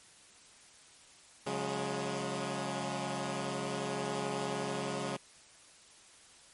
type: chord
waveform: 10% pulse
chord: C# suspended fourth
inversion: none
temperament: equal with one note detuned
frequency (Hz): 138.59 / 180.98 / 207.7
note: C#3 / F#3 / G#3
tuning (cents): 0 / -38 / 0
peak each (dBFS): -30 / -31 / -30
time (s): 1.46-5.17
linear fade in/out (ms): 10
effects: white hiss -58 dBFS RMS until 6.53 s + MP3 48 kbps